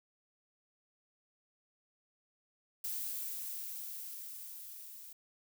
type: noise with level ramp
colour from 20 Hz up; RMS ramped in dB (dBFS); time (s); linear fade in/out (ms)
violet; -38 to -51; 2.84-5.13; 5
effects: none